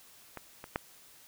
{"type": "clicks", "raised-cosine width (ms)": 0.5, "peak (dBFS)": [-25, -28, -15], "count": 3, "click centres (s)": [0.373, 0.641, 0.759], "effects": ["white hiss -57 dBFS RMS until 1.27 s"]}